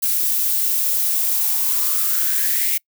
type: noise with high-pass filter sweep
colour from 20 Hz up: violet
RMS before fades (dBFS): -19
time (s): 0.02-2.78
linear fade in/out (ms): 10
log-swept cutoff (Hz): 270 to 2200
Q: 6.4
effects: noise-tail reverb RT60 0.1 s tail -26 dB re dry